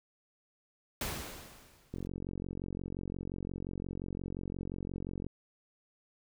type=noise with exponential decay; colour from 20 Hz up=pink; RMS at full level=-34 dBFS; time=1.01-2.07 s; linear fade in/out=2 ms; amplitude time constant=230 ms
type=click train; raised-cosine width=3 ms; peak=-26 dBFS; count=153; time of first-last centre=1.94-5.266 s; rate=45.7 Hz
effects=none